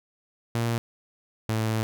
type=tone pair in turn; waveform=sawtooth; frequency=116.54 / 110.55 Hz; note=A#2 / A2; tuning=0 / +9 cents; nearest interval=minor second; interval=91 cents; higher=first; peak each=-20 dBFS; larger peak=neither; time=0.55-0.78 / 1.49-1.83 s; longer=second; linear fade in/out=0 ms; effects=none